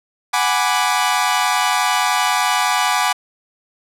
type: chord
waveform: sawtooth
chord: G# half-diminished seventh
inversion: third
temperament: equal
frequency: 740 / 830.6 / 987.8 / 1174.7 Hz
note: F#5 / G#5 / B5 / D6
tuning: 0 / 0 / 0 / 0 cents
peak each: -17 dBFS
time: 0.33-3.13 s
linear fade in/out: 10 ms
effects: low-pass 12000 Hz 12 dB/octave